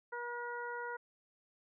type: harmonic tone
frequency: 480 Hz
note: B4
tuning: 49 cents flat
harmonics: 1 / 2 / 3 / 4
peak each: -44 / -43 / -43 / -51 dBFS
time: 0.12-0.97 s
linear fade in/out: 10 ms
effects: none